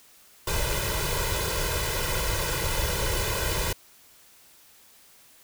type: noise with comb filter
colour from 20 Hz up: pink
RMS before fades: -27 dBFS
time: 0.47-3.73 s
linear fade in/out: 5 ms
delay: 2 ms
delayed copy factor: +0.9
effects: white hiss -55 dBFS RMS until 5.43 s